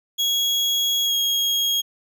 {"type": "tone with pitch glide", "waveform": "35% pulse", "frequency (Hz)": [3322, 3278], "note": ["G#7", "G#7"], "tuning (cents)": [0, -23], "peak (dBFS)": -17, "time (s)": [0.18, 1.82], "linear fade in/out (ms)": 20, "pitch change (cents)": -23, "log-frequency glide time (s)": [1.03, 1.14], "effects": []}